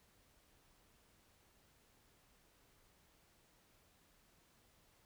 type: silence
effects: pink hiss -71 dBFS RMS until 5.05 s